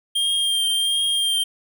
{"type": "tone with vibrato", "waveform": "square", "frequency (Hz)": 3198, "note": "G7", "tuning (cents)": 34, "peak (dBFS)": -19, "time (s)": [0.15, 1.44], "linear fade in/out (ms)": 10, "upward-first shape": "triangle", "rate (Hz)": 1.4, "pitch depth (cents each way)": 25, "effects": []}